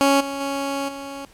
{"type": "tone with level steps", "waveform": "15% pulse", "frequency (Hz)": 277.2, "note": "C#4", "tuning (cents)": 0, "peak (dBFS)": [-8, -20, -17, -25], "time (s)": [0.01, 1.25], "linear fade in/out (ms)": 0, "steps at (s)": [0.2, 0.4, 0.88], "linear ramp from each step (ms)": 10, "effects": ["pink hiss -52 dBFS RMS until 1.33 s", "low-pass 12000 Hz 12 dB/octave"]}